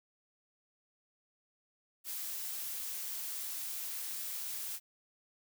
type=noise; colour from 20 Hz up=blue; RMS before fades=-40 dBFS; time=2.04-4.8 s; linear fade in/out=50 ms; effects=none